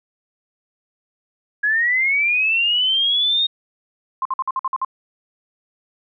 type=linear sweep; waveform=sine; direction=up; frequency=1656 to 3729 Hz; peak=-15 dBFS; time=1.63-3.47 s; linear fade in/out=10 ms
type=tone bursts; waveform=sine; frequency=1055 Hz; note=C6; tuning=14 cents sharp; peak=-18 dBFS; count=8; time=4.22-4.848 s; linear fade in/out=2 ms; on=33 ms; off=52 ms
effects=none